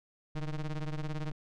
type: ring-modulated tone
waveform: square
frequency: 77.78 Hz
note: D#2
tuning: in tune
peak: -31 dBFS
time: 0.35-1.32 s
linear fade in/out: 5 ms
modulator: 68.9 Hz
effects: low-pass 5000 Hz 12 dB/octave